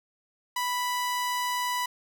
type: tone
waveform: sawtooth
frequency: 987.8 Hz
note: B5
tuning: in tune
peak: -23 dBFS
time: 0.56-1.86 s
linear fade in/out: 5 ms
effects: none